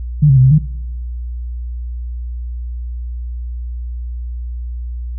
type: tone with pitch steps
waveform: sine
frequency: 149.1 / 134.9 / 128.5 / 131.9 / 153.1 Hz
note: D3 / C#3 / C3 / C3 / D#3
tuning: +27 / -47 / -31 / +14 / -28 cents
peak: -5 dBFS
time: 0.22-0.585 s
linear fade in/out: 10 ms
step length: 73 ms
effects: noise-tail reverb RT60 1.0 s tail -21 dB re dry + added 60 Hz sine -21 dBFS peak until 5.18 s